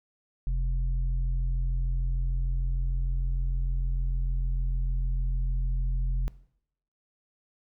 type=tone pair together; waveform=sine; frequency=43.35 / 129.9 Hz; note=F1 / C3; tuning=-12 / -12 cents; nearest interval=octave + perfect fifth; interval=1900 cents; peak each=-24 / -35 dBFS; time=0.47-6.28 s; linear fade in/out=0 ms; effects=noise-tail reverb RT60 0.7 s tail -20 dB re dry + tanh soft clip ceiling -18 dBFS